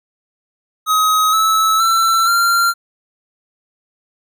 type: tone with pitch steps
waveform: square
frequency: 1266 / 1303.1 / 1341.3 / 1380.6 Hz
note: D#6 / E6 / E6 / F6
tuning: +30 / -20 / +30 / -20 cents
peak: -12 dBFS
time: 0.86-2.74 s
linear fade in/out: 50 ms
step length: 470 ms
effects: none